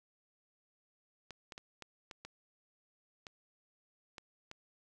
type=clicks; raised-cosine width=0.2 ms; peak=-29 dBFS; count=9; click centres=1.307 / 1.522 / 1.579 / 1.823 / 2.112 / 2.25 / 3.268 / 4.182 / 4.514 s; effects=none